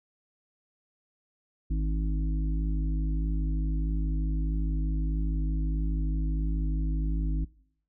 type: harmonic tone with a mistuned harmonic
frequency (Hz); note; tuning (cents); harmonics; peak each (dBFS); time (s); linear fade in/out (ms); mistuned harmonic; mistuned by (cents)
52.4; G#1; +16; 1 / 3 / 5 / 6; -25 / -35 / -39 / -41; 1.7-7.45; 10; 3; +17
effects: noise-tail reverb RT60 0.7 s tail -23 dB re dry